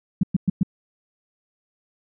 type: tone bursts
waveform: sine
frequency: 185 Hz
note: F#3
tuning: in tune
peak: -14 dBFS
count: 4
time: 0.21-0.632 s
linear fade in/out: 5 ms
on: 23 ms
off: 110 ms
effects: none